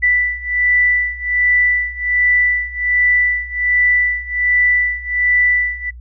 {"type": "beating tone pair", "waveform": "sine", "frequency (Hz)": [1976, 1977.3], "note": ["B6", "B6"], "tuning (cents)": [0, 2], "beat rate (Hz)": 1.3, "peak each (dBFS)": [-15, -17], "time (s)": [0.02, 5.91], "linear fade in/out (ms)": 20, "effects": ["noise-tail reverb RT60 0.1 s tail -26 dB re dry", "added 60 Hz sine -32 dBFS peak until 6 s"]}